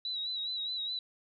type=tone with vibrato; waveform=sine; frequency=3904 Hz; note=B7; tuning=21 cents flat; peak=-33 dBFS; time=0.05-0.99 s; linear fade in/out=2 ms; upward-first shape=sine; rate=4.8 Hz; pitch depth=55 cents each way; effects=none